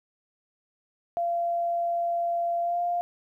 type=tone with pitch glide; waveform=sine; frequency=687 to 699.4 Hz; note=F5 to F5; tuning=-29 to +2 cents; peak=-24 dBFS; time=1.17-3.01 s; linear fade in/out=0 ms; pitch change=+31 cents; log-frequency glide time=2.61-2.8 s; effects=11-bit